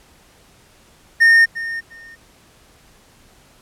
triangle tone with echo, 1831 Hz, A#6, 32 cents flat, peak -6 dBFS, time 1.2-1.46 s, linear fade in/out 20 ms, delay 350 ms, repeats 2, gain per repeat -15 dB, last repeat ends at 2.16 s, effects pink hiss -51 dBFS RMS until 3.61 s + low-pass 12000 Hz 12 dB/octave

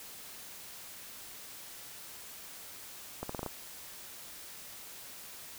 accelerating click train, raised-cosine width 1 ms, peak -22 dBFS, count 6, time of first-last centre 3.23-3.463 s, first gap 64 ms, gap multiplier 0.84, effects white hiss -48 dBFS RMS until 5.58 s

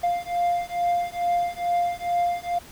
triangle beating tone pair, 698.5 / 700.8 Hz, F5 / F5, 0 / +6 cents, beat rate 2.3 Hz, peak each -23 dBFS, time 0.03-2.59 s, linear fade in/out 10 ms, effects pink hiss -46 dBFS RMS until 2.71 s

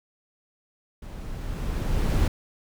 brown noise with level ramp, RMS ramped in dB -38 to -20 dBFS, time 1.02-2.28 s, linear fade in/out 5 ms, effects none

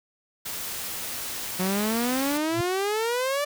white noise, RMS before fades -33 dBFS, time 0.45-2.38 s, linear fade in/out 10 ms
sawtooth exponential sweep, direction up, 181.3 to 591 Hz, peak -20 dBFS, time 1.59-3.45 s, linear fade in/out 10 ms
triangle tone with exponential growth, 116.54 Hz, A#2, in tune, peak -22 dBFS, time 2.48-2.61 s, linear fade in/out 5 ms, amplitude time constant 27 ms
effects none

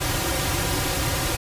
pink noise with comb filter, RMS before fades -24 dBFS, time 0-1.37 s, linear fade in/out 20 ms, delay 4.6 ms, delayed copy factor -0.85, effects resampled to 32000 Hz

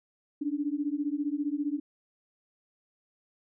sine beating tone pair, 284 / 299 Hz, C#4 / D4, +42 / +31 cents, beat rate 15 Hz, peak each -31 dBFS, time 0.41-1.8 s, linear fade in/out 10 ms, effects none

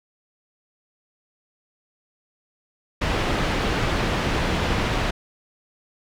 pink low-pass noise, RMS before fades -23 dBFS, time 3.01-5.11 s, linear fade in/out 10 ms, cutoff 3300 Hz, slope 12 dB/octave, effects none

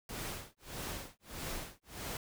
pink noise with tremolo, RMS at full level -40 dBFS, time 0.09-2.17 s, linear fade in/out 2 ms, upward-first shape sine, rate 1.6 Hz, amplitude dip 100%, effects none

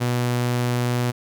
sawtooth tone, 122.2 Hz, B2, 18 cents flat, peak -16 dBFS, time 0-1.12 s, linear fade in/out 20 ms, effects none

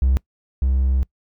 triangle tone pair in turn, 65.41 / 65.72 Hz, C2 / C2, 0 / +8 cents, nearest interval unison, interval 8 cents, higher second, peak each -11 / -13 dBFS, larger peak first, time 0.02-0.17 / 0.62-1.03 s, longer second, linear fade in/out 0 ms, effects noise-tail reverb RT60 0.1 s tail -24 dB re dry + tanh soft clip ceiling -7 dBFS

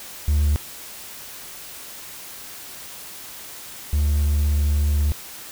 triangle tone pair in turn, 74.1 / 73.63 Hz, D2 / D2, +16 / +5 cents, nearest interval unison, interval 11 cents, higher first, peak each -13 / -14 dBFS, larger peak first, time 0.28-0.56 / 3.93-5.12 s, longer second, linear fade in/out 0 ms, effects tanh soft clip ceiling -9 dBFS + white hiss -38 dBFS RMS until 5.51 s

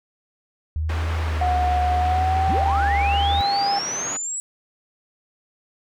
sine tone with vibrato, 77 Hz, D#2, 17 cents flat, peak -21 dBFS, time 0.76-3.41 s, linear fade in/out 0 ms, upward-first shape sine, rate 0.79 Hz, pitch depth 95 cents each way
white band-pass noise, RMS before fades -33 dBFS, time 0.89-4.17 s, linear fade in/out 5 ms, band 130 to 1700 Hz, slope 12 dB/octave
sine tone with pitch glide, 726 to 800.9 Hz, F#5 to G5, -33 to +37 cents, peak -19 dBFS, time 1.41-3.79 s, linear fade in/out 5 ms, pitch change +170 cents, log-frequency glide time 1.99-2.84 s
sine linear sweep, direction up, 105.2 to 7902 Hz, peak -25 dBFS, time 2.48-4.4 s, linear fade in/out 0 ms
effects none

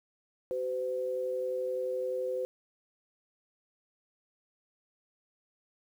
sine tone pair together, 378.4 / 510 Hz, F#4 / C5, +39 / -44 cents, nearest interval perfect fourth, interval 517 cents, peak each -37 / -31 dBFS, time 0.51-2.45 s, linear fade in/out 0 ms, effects 10-bit

